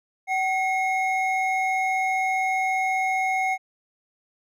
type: tone pair together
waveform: triangle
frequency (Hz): 759 / 2162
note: F#5 / C#7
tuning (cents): +44 / -44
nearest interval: octave + tritone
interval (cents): 1812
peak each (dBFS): -21 / -24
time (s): 0.27-3.58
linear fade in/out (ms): 50
effects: none